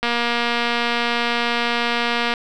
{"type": "click train", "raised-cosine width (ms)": 0.3, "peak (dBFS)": -5, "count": 548, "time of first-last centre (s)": [0.03, 2.338], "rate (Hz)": 237, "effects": []}